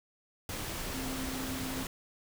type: tone in noise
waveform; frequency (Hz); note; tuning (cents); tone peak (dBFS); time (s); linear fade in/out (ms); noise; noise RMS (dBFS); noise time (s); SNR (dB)
sine; 261.6; C4; 0; -38; 0.94-1.83; 2; pink; -38; 0.49-1.87; -3
effects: none